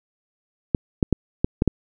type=clicks; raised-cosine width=3 ms; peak=-4 dBFS; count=6; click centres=0.748 / 1.028 / 1.127 / 1.445 / 1.621 / 1.677 s; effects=none